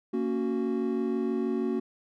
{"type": "chord", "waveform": "triangle", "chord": "F# major", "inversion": "first", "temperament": "just", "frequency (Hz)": [231.2, 277.5, 370], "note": ["A#3", "C#4", "F#4"], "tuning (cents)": [-14, 2, 0], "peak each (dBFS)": [-28, -30, -28], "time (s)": [0.13, 1.8], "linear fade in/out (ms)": 10, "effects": []}